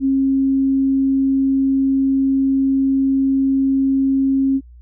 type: tone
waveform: sine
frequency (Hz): 270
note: C#4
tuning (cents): -45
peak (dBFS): -13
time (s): 0-4.61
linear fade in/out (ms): 50
effects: added 60 Hz sine -39 dBFS peak until 4.81 s